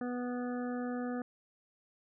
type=harmonic tone; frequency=246.3 Hz; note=B3; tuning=5 cents flat; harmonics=1 / 2 / 3 / 5 / 6 / 7; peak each=-35 / -41 / -45 / -49 / -51 / -52 dBFS; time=0.01-1.22 s; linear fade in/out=2 ms; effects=none